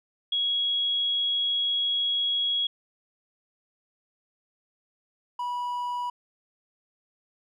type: tone pair in turn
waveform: sine / triangle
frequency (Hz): 3322 / 976.6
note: G#7 / B5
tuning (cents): 0 / -20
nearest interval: octave + major sixth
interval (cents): 2120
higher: first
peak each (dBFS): -23 / -26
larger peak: first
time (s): 0.32-2.67 / 5.39-6.1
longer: first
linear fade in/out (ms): 5
effects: none